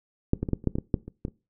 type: clicks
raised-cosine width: 3 ms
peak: -7 / -14 / -17 / -10 / -28 / -9 / -15 / -15 / -8 / -25 / -16 / -26 dBFS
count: 12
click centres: 0.334 / 0.43 / 0.488 / 0.533 / 0.641 / 0.673 / 0.755 / 0.785 / 0.942 / 1.08 / 1.251 / 1.282 s
effects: noise-tail reverb RT60 0.3 s tail -21 dB re dry